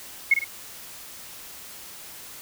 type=tone with echo; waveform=sine; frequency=2175 Hz; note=C#7; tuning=33 cents flat; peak=-13 dBFS; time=0.31-0.34 s; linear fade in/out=5 ms; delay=52 ms; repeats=2; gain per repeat=-7 dB; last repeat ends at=0.444 s; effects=white hiss -42 dBFS RMS until 2.41 s